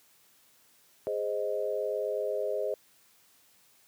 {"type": "chord", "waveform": "sine", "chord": "Ab major", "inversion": "none", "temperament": "equal", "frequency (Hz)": [415.3, 523.3, 622.3], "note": ["Ab4", "C5", "Eb5"], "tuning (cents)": [0, 0, 0], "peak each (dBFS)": -33, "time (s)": [1.07, 2.74], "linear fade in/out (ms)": 0, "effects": ["white hiss -63 dBFS RMS until 3.87 s", "high-pass 80 Hz 12 dB/octave"]}